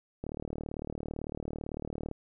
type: click train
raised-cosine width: 2 ms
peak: -23 dBFS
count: 72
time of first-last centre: 0.24-2.113 s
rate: 37.9 Hz
effects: none